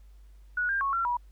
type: tone with pitch steps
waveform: sine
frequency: 1463 / 1596 / 1103 / 1363 / 968 Hz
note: F#6 / G6 / C#6 / F6 / B5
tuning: -20 / +31 / -9 / -43 / -35 cents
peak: -25 dBFS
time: 0.57-1.17 s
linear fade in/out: 5 ms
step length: 120 ms
effects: added 50 Hz sine -49 dBFS peak until 1.31 s + pink hiss -70 dBFS RMS until 1.31 s